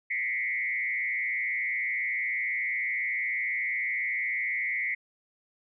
sine tone with frequency modulation, 2093 Hz, C7, in tune, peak -27 dBFS, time 0.1-4.95 s, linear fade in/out 10 ms, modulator 114 Hz, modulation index 1.3, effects none

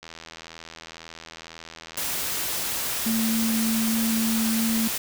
click train, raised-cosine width 0.2 ms, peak -22 dBFS, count 162, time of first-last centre 0.03-1.993 s, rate 82 Hz
white noise, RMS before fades -28 dBFS, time 1.97-4.98 s, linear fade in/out 5 ms
sine tone, 224.6 Hz, A3, 36 cents sharp, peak -22 dBFS, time 3.06-4.88 s, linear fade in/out 5 ms
effects none

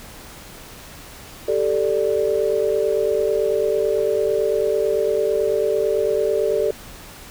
sine chord, G suspended second, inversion none, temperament just, 392 / 441 / 588 Hz, G4 / A4 / D5, 0 / +4 / +2 cents, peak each -22 / -20 / -22 dBFS, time 1.48-6.71 s, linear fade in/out 5 ms, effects pink hiss -40 dBFS RMS until 7.3 s

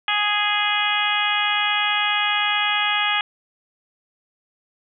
harmonic tone, 415.3 Hz, G#4, in tune, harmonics 2 / 3 / 4 / 5 / 6 / 7 / 8, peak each -26 / -26 / -26 / -26 / -26 / -26 / -26 dBFS, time 0.08-3.21 s, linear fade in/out 2 ms, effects none

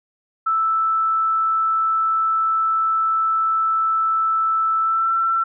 sine tone with pitch glide, 1318.5 to 1342.3 Hz, E6 to E6, 0 to +31 cents, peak -16 dBFS, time 0.46-5.44 s, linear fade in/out 10 ms, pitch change +31 cents, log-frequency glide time 4.81-5.12 s, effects none

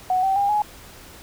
sine tone with pitch steps, 740 / 771.4 / 804.2 / 838.3 Hz, F#5 / G5 / G5 / G#5, 0 / -28 / +44 / +16 cents, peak -17 dBFS, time 0.1-0.62 s, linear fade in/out 2 ms, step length 130 ms, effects pink hiss -44 dBFS RMS until 1.22 s

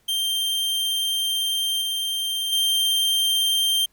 45% pulse tone with level steps, 3159 Hz, G7, 13 cents sharp, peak -21 / -23 / -18 dBFS, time 0.08-3.86 s, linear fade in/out 10 ms, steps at 1.81 / 2.52 s, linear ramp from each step 10 ms, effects pink hiss -63 dBFS RMS until 3.92 s

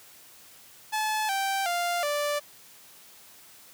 sawtooth tone with pitch steps, 862 / 781 / 698 / 586 Hz, A5 / G5 / F5 / D5, -36 / -7 / -1 / -4 cents, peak -22 dBFS, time 0.92-2.4 s, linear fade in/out 20 ms, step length 370 ms, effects white hiss -52 dBFS RMS until 3.73 s + high-pass 80 Hz 12 dB/octave

